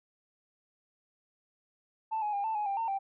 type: tone with pitch steps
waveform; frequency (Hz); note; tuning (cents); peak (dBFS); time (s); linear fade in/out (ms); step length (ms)
sine; 883 / 839 / 805 / 885 / 838 / 792 / 908 / 784; A5 / G#5 / G5 / A5 / G#5 / G5 / A#5 / G5; +6 / +17 / +46 / +10 / +15 / +18 / -46 / 0; -28; 2.11-2.99; 20; 110
effects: tanh soft clip ceiling -26 dBFS